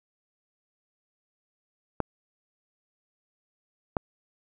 clicks, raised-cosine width 1 ms, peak -11 dBFS, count 2, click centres 2.003 / 3.968 s, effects none

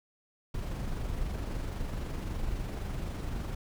brown noise with amplitude modulation, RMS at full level -33 dBFS, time 0.54-3.55 s, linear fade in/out 5 ms, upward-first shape sine, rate 23.8 Hz, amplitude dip 35%, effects none

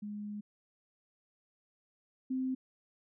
sine tone pair in turn, 207.7 / 259.7 Hz, G#3 / C4, 0 / -13 cents, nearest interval major third, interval 387 cents, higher second, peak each -38 / -31 dBFS, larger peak second, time 0.02-0.41 / 2.3-2.55 s, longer first, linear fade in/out 10 ms, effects none

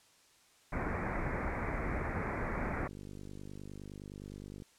pink low-pass noise, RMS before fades -36 dBFS, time 0.72-2.88 s, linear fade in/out 10 ms, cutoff 2300 Hz, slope 96 dB/octave
click train, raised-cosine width 3 ms, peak -34 dBFS, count 99, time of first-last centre 2.65-4.622 s, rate 49.7 Hz
effects white hiss -65 dBFS RMS until 4.78 s + low-pass 9000 Hz 12 dB/octave

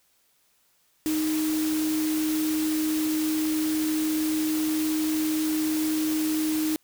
sine tone in noise, 311.1 Hz, D#4, in tune, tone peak -23 dBFS, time 1.06-6.76 s, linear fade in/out 0 ms, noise white, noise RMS -34 dBFS, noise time 1.06-6.76 s, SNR +8 dB, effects white hiss -66 dBFS RMS until 6.83 s

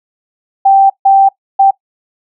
sine tone bursts at uneven times, 782 Hz, G5, 4 cents flat, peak -3 dBFS, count 3, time 0.65-0.9 / 1.05-1.29 / 1.59-1.71 s, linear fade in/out 10 ms, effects noise-tail reverb RT60 0.1 s tail -20 dB re dry

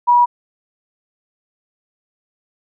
sine tone, 967 Hz, B5, 37 cents flat, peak -8 dBFS, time 0.07-0.26 s, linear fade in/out 20 ms, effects none

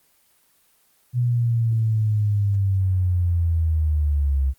sine linear sweep, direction down, 123.47 to 66 Hz, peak -17 dBFS, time 1.13-4.54 s, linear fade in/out 50 ms, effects white hiss -61 dBFS RMS until 4.58 s + Opus 24 kbps

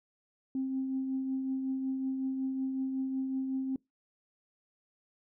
sine tone with tremolo, 264.6 Hz, C4, 20 cents sharp, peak -28 dBFS, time 0.55-3.76 s, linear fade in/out 2 ms, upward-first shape triangle, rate 5.4 Hz, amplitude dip 40%, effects noise-tail reverb RT60 0.2 s tail -25 dB re dry + tanh soft clip ceiling -24 dBFS

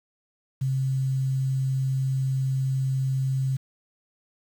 sine tone with quantisation, 132.8 Hz, C3, 26 cents sharp, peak -22 dBFS, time 0.61-3.57 s, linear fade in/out 10 ms, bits 8, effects none

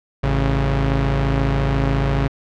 sawtooth tone pair together, 54.41 / 137.1 Hz, A1 / C#3, -19 / -19 cents, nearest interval octave + major third, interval 1600 cents, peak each -15 dBFS, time 0.23-2.28 s, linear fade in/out 10 ms, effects low-pass 3000 Hz 12 dB/octave

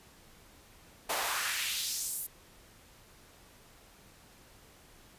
pink noise with high-pass filter sweep, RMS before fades -34 dBFS, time 1.09-2.27 s, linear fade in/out 10 ms, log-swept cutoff 580 to 12000 Hz, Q 1.6, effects pink hiss -58 dBFS RMS until 5.18 s + resampled to 32000 Hz

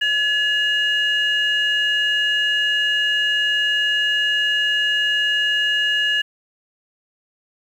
sine tone pair together, 1700.6 / 2860 Hz, G#6 / F7, +41 / +41 cents, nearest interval major sixth, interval 900 cents, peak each -18 dBFS, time 0.01-6.22 s, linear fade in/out 10 ms, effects tanh soft clip ceiling -11 dBFS + 8-bit

